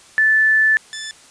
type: tone pair in turn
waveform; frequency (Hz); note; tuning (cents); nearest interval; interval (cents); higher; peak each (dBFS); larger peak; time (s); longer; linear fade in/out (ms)
sine / 15% pulse; 1752 / 1752; A6 / A6; -8 / -8; unison; 0; neither; -11 / -21; first; 0.18-0.77 / 0.93-1.11; first; 0
effects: white hiss -46 dBFS RMS until 1.3 s + resampled to 22050 Hz